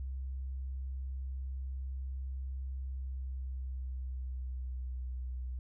sine tone with pitch glide, 65.7 to 62.88 Hz, C2 to B1, +8 to +32 cents, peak -36 dBFS, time 0-5.59 s, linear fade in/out 0 ms, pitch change -76 cents, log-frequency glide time 2.78-5.04 s, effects none

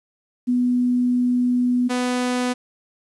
sine / sawtooth tone pair in turn, 246.9 / 248.8 Hz, B3 / B3, 0 / +13 cents, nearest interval unison, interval 13 cents, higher second, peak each -16 dBFS, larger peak neither, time 0.47-1.89 / 1.89-2.54 s, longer first, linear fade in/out 20 ms, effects resampled to 24000 Hz + 9-bit

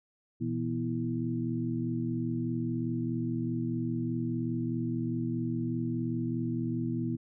sine tone cluster, 121 / 165.9 / 245.3 / 328.4 Hz, B2 / E3 / B3 / E4, -35 / +11 / -12 / -6 cents, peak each -34 / -37 / -33 / -36 dBFS, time 0.4-7.17 s, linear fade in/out 20 ms, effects none

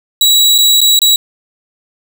sawtooth tone with dropouts, 3893 Hz, B7, 26 cents flat, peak -3 dBFS, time 0.21-1.16 s, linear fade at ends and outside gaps 2 ms, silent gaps 0.581-0.585 / 0.806-0.814 / 0.991-1.017 s, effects none

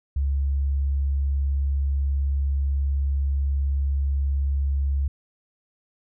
sine tone, 69.3 Hz, C#2, in tune, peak -20 dBFS, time 0.16-5.08 s, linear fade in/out 5 ms, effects none

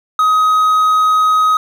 triangle tone, 1261 Hz, D#6, 23 cents sharp, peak -7 dBFS, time 0.19-1.57 s, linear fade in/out 2 ms, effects 7-bit

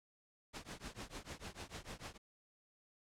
pink noise with tremolo, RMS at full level -45 dBFS, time 0.53-2.18 s, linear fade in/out 20 ms, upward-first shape triangle, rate 6.7 Hz, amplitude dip 100%, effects low-pass 8000 Hz 12 dB/octave

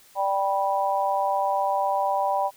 sine chord, G major, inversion second, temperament just, 588 / 784 / 980 Hz, D5 / G5 / B5, +2 / 0 / -14 cents, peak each -27 / -24 / -26 dBFS, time 0.15-2.51 s, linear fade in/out 50 ms, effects white hiss -54 dBFS RMS until 2.56 s

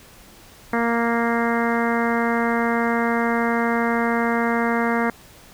harmonic tone, 233.1 Hz, A#3, in tune, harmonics 1 / 2 / 3 / 4 / 5 / 6 / 7 / 8 / 9, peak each -22 / -25 / -27 / -28 / -29 / -30 / -30 / -31 / -32 dBFS, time 0.73-5.1 s, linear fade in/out 2 ms, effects pink hiss -47 dBFS RMS until 5.53 s

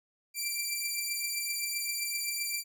10% pulse beating tone pair, 2349 / 2356.7 Hz, D7 / D7, 0 / +5 cents, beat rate 7.7 Hz, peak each -24 / -28 dBFS, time 0.34-2.64 s, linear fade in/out 50 ms, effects none

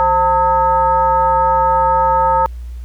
sine tone with frequency modulation, 902 Hz, A5, 43 cents sharp, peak -10 dBFS, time 0-2.46 s, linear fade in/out 0 ms, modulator 375 Hz, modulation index 0.83, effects added 60 Hz sine -25 dBFS peak until 2.84 s + pink hiss -52 dBFS RMS until 2.84 s

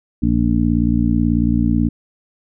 harmonic tone, 58.27 Hz, A#1, in tune, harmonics 1 / 2 / 3 / 4 / 5, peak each -20 / -21 / -21 / -17 / -20 dBFS, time 0.22-1.89 s, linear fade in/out 10 ms, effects none

